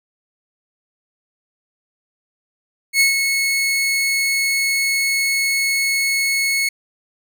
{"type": "tone with ADSR envelope", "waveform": "sawtooth", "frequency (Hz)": 2192, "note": "C#7", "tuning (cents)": -20, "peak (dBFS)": -7, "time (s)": [2.93, 6.69], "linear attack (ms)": 71, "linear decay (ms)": 130, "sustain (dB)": -6, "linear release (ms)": 6, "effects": []}